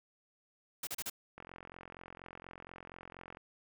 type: noise bursts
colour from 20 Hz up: white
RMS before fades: -39 dBFS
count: 4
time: 0.83-1.099 s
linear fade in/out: 5 ms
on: 41 ms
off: 35 ms
type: click train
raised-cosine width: 0.5 ms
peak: -33 dBFS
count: 89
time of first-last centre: 1.38-3.371 s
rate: 44.2 Hz
effects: none